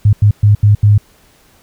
sine tone bursts at uneven times, 103.83 Hz, G#2, in tune, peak -4 dBFS, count 5, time 0.05-0.13 / 0.22-0.31 / 0.43-0.55 / 0.63-0.75 / 0.83-0.98 s, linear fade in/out 5 ms, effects pink hiss -49 dBFS RMS until 1.62 s

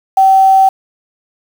sine tone with quantisation, 770 Hz, G5, 31 cents flat, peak -4 dBFS, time 0.17-0.69 s, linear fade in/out 5 ms, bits 5, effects none

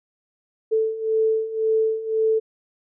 sine beating tone pair, 440 / 441.9 Hz, A4 / A4, 0 / +7 cents, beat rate 1.9 Hz, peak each -24 / -20 dBFS, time 0.71-2.4 s, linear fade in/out 20 ms, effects none

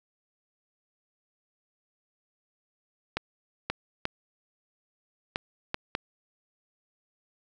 clicks, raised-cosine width 0.3 ms, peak -12 dBFS, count 6, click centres 3.17 / 3.7 / 4.054 / 5.359 / 5.744 / 5.951 s, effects none

